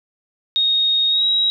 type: tone with pitch glide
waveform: sine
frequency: 3729 to 3838 Hz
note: A#7 to A#7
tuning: 0 to +50 cents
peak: -14 dBFS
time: 0.56-1.5 s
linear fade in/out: 0 ms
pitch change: +50 cents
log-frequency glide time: 1.09-1.24 s
effects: none